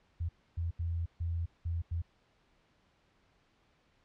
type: tone bursts at uneven times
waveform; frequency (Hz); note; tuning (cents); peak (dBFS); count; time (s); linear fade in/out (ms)
sine; 84.2; E2; +37; -31; 6; 0.2-0.29 / 0.57-0.71 / 0.79-1.06 / 1.2-1.46 / 1.65-1.82 / 1.91-2.02; 10
effects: pink hiss -70 dBFS RMS until 4.04 s + low-pass 4000 Hz 12 dB/octave